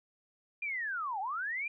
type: linear two-way sweep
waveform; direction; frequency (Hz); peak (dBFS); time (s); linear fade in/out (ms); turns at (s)
sine; down then up; 2440 to 740 to 2440; -33; 0.62-1.68; 5; 1.2
effects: none